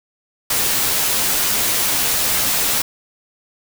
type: noise with comb filter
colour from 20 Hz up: white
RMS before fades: -18 dBFS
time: 0.5-2.82 s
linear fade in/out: 5 ms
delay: 12 ms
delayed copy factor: -0.6
effects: none